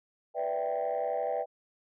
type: chord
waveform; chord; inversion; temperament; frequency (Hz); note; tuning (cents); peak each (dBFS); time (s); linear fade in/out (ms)
sine; E minor seventh; second; equal; 493.9 / 587.3 / 659.3 / 784; B4 / D5 / E5 / G5; 0 / 0 / 0 / 0; -33; 0.34-1.46; 50
effects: tanh soft clip ceiling -23 dBFS